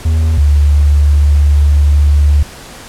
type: tone pair in turn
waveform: triangle / sine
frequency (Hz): 79.7 / 72.79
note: D#2 / D2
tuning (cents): +42 / -15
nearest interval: major second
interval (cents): 157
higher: first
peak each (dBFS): -6 / -5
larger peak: second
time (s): 0.05-0.38 / 0.38-2.43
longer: second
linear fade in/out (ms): 5
effects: pink hiss -32 dBFS RMS until 2.88 s + low-pass 11000 Hz 12 dB/octave